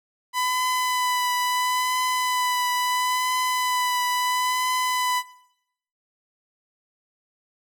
sawtooth tone with vibrato, 1000 Hz, B5, 21 cents sharp, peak -18 dBFS, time 0.33-5.23 s, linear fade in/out 50 ms, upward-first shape triangle, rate 0.74 Hz, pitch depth 20 cents each way, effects noise-tail reverb RT60 0.8 s tail -20 dB re dry

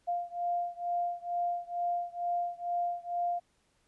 sine beating tone pair, 698.5 / 700.7 Hz, F5 / F5, 0 / +6 cents, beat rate 2.2 Hz, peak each -33 / -34 dBFS, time 0.07-3.4 s, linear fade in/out 20 ms, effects pink hiss -72 dBFS RMS until 3.87 s + resampled to 24000 Hz

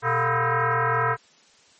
sine tone with frequency modulation, 164.81 Hz, E3, in tune, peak -19 dBFS, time 0.02-1.17 s, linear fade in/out 50 ms, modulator 287 Hz, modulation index 5.5, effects white hiss -56 dBFS RMS until 1.79 s + MP3 32 kbps

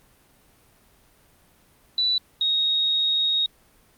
sine tone pair in turn, 3963 / 3754 Hz, B7 / A#7, +5 / +11 cents, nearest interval minor second, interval 94 cents, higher first, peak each -19 dBFS, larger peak neither, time 1.98-2.18 / 2.41-3.46 s, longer second, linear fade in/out 2 ms, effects pink hiss -58 dBFS RMS until 3.97 s + Opus 32 kbps

